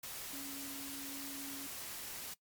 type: tone in noise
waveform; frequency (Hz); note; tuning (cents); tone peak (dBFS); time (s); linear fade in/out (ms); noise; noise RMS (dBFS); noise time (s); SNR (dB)
sine; 277.1; C#4; -1; -47; 0.33-1.67; 5; white; -45; 0.03-2.34; -5
effects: noise-tail reverb RT60 0.1 s tail -20 dB re dry + MP3 96 kbps